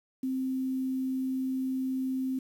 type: tone with quantisation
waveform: sine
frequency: 261.6 Hz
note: C4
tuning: in tune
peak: -28 dBFS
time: 0.23-2.39 s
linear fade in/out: 5 ms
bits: 9
effects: none